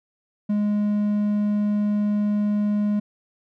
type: tone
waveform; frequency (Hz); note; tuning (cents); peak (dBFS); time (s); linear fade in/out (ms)
triangle; 207.7; G#3; 0; -17; 0.49-3; 10
effects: none